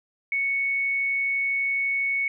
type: tone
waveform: sine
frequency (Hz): 2217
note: C#7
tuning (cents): 0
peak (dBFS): -22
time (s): 0.32-2.28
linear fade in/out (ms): 2
effects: none